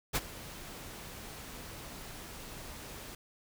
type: noise with ADSR envelope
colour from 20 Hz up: pink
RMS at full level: -28 dBFS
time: 0.13-3.15 s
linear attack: 30 ms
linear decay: 36 ms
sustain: -18 dB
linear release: 3 ms
effects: none